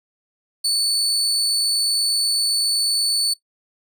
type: tone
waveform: 30% pulse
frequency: 4473 Hz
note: C#8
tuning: 15 cents sharp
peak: -14 dBFS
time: 0.64-3.34 s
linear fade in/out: 10 ms
effects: noise-tail reverb RT60 0.1 s tail -18 dB re dry